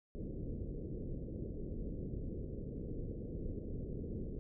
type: low-pass noise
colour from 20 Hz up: pink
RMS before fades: -42 dBFS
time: 0.15-4.39 s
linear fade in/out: 0 ms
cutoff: 490 Hz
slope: 48 dB/octave
effects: none